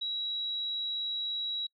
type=tone; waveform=sine; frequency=3879 Hz; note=B7; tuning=32 cents flat; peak=-31 dBFS; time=0.01-1.67 s; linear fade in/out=10 ms; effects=noise-tail reverb RT60 0.1 s tail -26 dB re dry